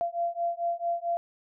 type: beating tone pair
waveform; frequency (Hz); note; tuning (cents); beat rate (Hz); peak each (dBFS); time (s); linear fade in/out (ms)
sine; 684 / 688.5; F5 / F5; -36 / -25; 4.5; -30; 0.01-1.17; 0
effects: none